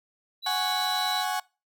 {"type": "tone", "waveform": "triangle", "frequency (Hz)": 3949, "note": "B7", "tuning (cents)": -1, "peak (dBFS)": -27, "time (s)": [0.42, 1.25], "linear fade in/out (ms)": 50}
{"type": "chord", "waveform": "35% pulse", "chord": "F# suspended second", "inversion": "none", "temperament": "equal", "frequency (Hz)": [740, 830.6, 1108.7], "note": ["F#5", "G#5", "C#6"], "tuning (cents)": [0, 0, 0], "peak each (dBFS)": [-28, -29, -32], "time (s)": [0.46, 1.4], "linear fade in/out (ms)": 5}
{"effects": ["noise-tail reverb RT60 0.3 s tail -24 dB re dry"]}